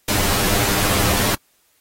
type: noise with comb filter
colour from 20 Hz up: pink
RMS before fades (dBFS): -19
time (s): 0.08-1.35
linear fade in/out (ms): 5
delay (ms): 10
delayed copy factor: +0.95
effects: white hiss -61 dBFS RMS until 1.8 s + AAC 48 kbps